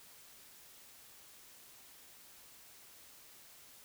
silence, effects white hiss -58 dBFS RMS until 3.84 s

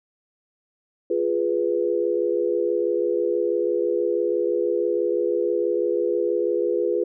sine chord, F diminished, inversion none, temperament equal, 349.2 / 415.3 / 493.9 Hz, F4 / Ab4 / Cb5, 0 / 0 / 0 cents, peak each -24 dBFS, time 1.1-7.04 s, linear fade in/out 5 ms, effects none

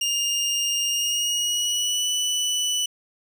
25% pulse tone with pitch glide, 2823 to 2974 Hz, F7 to F#7, +18 to +8 cents, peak -18 dBFS, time 0.01-2.86 s, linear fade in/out 5 ms, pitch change +90 cents, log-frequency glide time 0.87-2.09 s, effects none

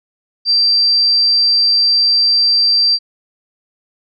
sine tone, 4699 Hz, D8, in tune, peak -9 dBFS, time 0.45-2.99 s, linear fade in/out 50 ms, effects none

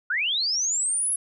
sine linear sweep, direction up, 1373 to 10930 Hz, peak -22 dBFS, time 0.1-1.16 s, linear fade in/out 5 ms, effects none

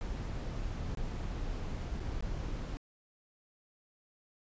brown noise with dropouts, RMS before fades -37 dBFS, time 0.01-2.77 s, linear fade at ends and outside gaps 0 ms, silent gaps 0.152-0.156 / 0.95-0.973 / 1.996-2.002 / 2.207-2.225 s, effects resampled to 16000 Hz

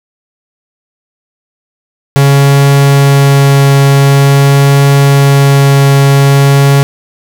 45% pulse tone with vibrato, 139.3 Hz, C#3, 9 cents sharp, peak -3 dBFS, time 2.16-6.83 s, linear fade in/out 0 ms, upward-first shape triangle, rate 0.46 Hz, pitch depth 8 cents each way, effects none

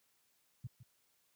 sine tone with echo, 121.4 Hz, B2, 29 cents flat, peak -39 dBFS, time 0.64-0.67 s, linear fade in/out 5 ms, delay 160 ms, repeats 1, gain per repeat -12 dB, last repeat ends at 0.83 s, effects white hiss -75 dBFS RMS until 1.35 s + high-pass 60 Hz 12 dB/octave

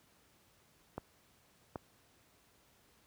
clicks, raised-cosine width 1 ms, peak -25 dBFS, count 2, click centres 0.98 / 1.758 s, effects pink hiss -68 dBFS RMS until 3.06 s + high-pass 60 Hz 12 dB/octave

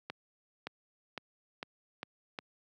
accelerating click train, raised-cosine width 0.3 ms, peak -22 dBFS, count 6, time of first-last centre 0.1-2.388 s, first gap 570 ms, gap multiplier 0.89, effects high-pass 150 Hz 12 dB/octave

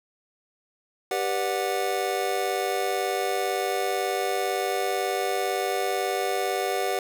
square chord, G major seventh, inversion none, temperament just, 392 / 490 / 588 / 735 Hz, G4 / B4 / D5 / F#5, 0 / -14 / +2 / -12 cents, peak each -30 / -32 / -34 / -29 dBFS, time 1.11-6.99 s, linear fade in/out 2 ms, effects none

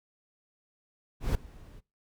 brown noise with ADSR envelope, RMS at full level -25 dBFS, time 1.2-1.81 s, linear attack 150 ms, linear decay 4 ms, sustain -24 dB, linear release 29 ms, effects noise-tail reverb RT60 0.3 s tail -24 dB re dry

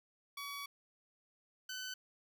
15% pulse tone pair in turn, 1133 / 1512.4 Hz, C#6 / F#6, +37 / +38 cents, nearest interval perfect fourth, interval 501 cents, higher second, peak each -36 / -35 dBFS, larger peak second, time 0.37-0.66 / 1.69-1.94 s, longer first, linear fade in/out 5 ms, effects none

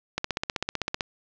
click train, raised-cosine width 0.2 ms, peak -9 dBFS, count 14, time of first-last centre 0.18-1.008 s, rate 15.7 Hz, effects low-pass 6000 Hz 12 dB/octave + 8-bit

